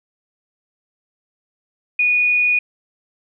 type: tone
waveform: sine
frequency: 2462 Hz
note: D#7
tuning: 19 cents flat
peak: -13 dBFS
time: 1.99-2.59 s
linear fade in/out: 5 ms
effects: none